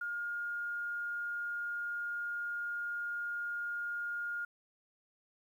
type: tone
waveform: sine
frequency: 1419 Hz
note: F6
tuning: 27 cents sharp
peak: -35 dBFS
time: 0.01-4.45 s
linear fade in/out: 5 ms
effects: 11-bit